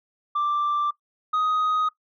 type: tone pair in turn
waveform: sine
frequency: 1177 / 1251.7 Hz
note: D6 / D#6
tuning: +3 / +10 cents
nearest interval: minor second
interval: 107 cents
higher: second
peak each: -19 / -17 dBFS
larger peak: second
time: 0.35-0.91 / 1.33-1.89 s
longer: neither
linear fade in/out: 10 ms
effects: noise-tail reverb RT60 0.1 s tail -20 dB re dry + tanh soft clip ceiling -19 dBFS